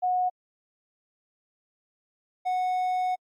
sine / triangle tone pair in turn, 730 / 735.5 Hz, F#5 / F#5, -24 / -11 cents, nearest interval unison, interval 13 cents, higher second, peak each -22 dBFS, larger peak neither, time 0.02-0.3 / 2.45-3.16 s, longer second, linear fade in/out 20 ms, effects AAC 64 kbps

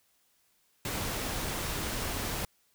pink noise, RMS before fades -34 dBFS, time 0.85-2.45 s, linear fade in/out 2 ms, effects white hiss -70 dBFS RMS until 2.74 s

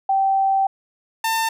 sine / sawtooth tone pair in turn, 777 / 898.4 Hz, G5 / A5, -16 / +36 cents, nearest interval minor third, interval 252 cents, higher second, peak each -15 dBFS, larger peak neither, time 0.09-0.67 / 1.24-1.49 s, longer first, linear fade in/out 5 ms, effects none

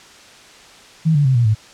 sine tone with pitch steps, 160 / 145.04 / 131.47 / 119.17 / 108.03 Hz, D#3 / D3 / C3 / A#2 / A2, +49 / -21 / +9 / +39 / -31 cents, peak -11 dBFS, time 1.05-1.55 s, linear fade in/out 20 ms, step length 100 ms, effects white hiss -43 dBFS RMS until 1.73 s + low-pass 6000 Hz 12 dB/octave

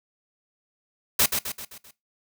white noise with echo, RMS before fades -19 dBFS, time 1.19-1.26 s, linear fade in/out 5 ms, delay 130 ms, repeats 5, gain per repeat -6 dB, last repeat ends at 1.91 s, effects noise-tail reverb RT60 0.2 s tail -19 dB re dry

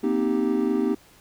triangle chord, C minor seventh, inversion third, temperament equal with one note detuned, 236.7 / 261.6 / 311.1 / 392 Hz, Bb3 / C4 / Eb4 / G4, +27 / 0 / 0 / 0 cents, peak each -24 dBFS, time 0.03-0.95 s, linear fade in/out 10 ms, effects pink hiss -54 dBFS RMS until 1.2 s

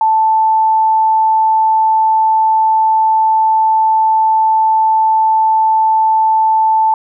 sine tone, 880 Hz, A5, in tune, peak -8 dBFS, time 0.01-6.94 s, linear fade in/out 2 ms, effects none

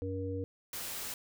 harmonic tone, 94.8 Hz, F#2, 43 cents sharp, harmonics 1 / 3 / 5, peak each -37 / -40 / -38 dBFS, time 0.02-0.44 s, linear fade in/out 0 ms
white noise, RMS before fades -40 dBFS, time 0.73-1.14 s, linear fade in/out 2 ms
effects none

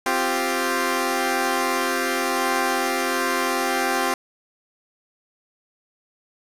10% pulse chord, C suspended fourth, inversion none, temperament equal, 261.6 / 349.2 / 392 Hz, C4 / F4 / G4, 0 / 0 / 0 cents, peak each -17 dBFS, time 0.06-4.14 s, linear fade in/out 2 ms, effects resampled to 32000 Hz + 7-bit

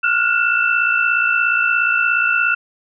sine tone cluster, 1396 / 1453 / 2666 Hz, F6 / F#6 / E7, -1 / -32 / +19 cents, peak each -18 dBFS, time 0.03-2.55 s, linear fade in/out 10 ms, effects none

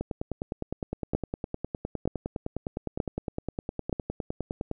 two click trains, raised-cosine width 2 ms, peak -12 / -17 dBFS, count 4 / 47, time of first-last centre 1.15-3.928 / 0.01-4.713 s, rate 1.08 / 9.78 Hz, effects none

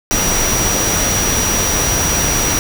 sine tone in noise, 5800 Hz, F#8, 35 cents flat, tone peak -17 dBFS, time 0.11-2.59 s, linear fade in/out 0 ms, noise pink, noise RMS -17 dBFS, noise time 0.11-2.59 s, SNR -3 dB, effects none

